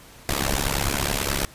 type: noise with amplitude modulation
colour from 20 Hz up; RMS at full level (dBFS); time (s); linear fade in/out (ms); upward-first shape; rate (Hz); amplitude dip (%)
pink; -20; 0.29-1.45; 0; sine; 69.4; 95
effects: pink hiss -47 dBFS RMS until 1.54 s + resampled to 32000 Hz